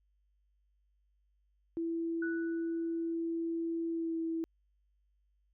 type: tone with pitch glide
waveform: sine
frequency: 332.1 to 327.5 Hz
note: E4 to E4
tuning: +13 to -11 cents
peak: -32 dBFS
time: 1.77-4.44 s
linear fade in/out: 0 ms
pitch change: -24 cents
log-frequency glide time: 3.9-4.17 s
type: tone with exponential decay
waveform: sine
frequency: 1480 Hz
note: F#6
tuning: in tune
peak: -36 dBFS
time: 2.22-3.14 s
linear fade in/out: 5 ms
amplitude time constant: 200 ms
effects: added 50 Hz sine -70 dBFS peak until 5.53 s